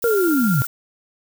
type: noise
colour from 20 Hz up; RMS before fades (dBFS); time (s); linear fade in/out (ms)
violet; -28; 0.02-0.67; 5
type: linear sweep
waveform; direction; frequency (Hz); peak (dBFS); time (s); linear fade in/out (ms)
sine; down; 480 to 117.2; -15; 0.04-0.62; 0
type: tone with tremolo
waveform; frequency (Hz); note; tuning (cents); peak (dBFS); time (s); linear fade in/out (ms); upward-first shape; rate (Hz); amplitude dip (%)
sine; 1396.9; F6; 0; -23; 0.04-0.65; 2; square; 15; 35
effects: none